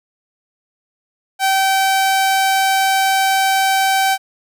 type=tone; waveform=sawtooth; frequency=772 Hz; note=G5; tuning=27 cents flat; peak=-9 dBFS; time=1.39-4.18 s; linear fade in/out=50 ms; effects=none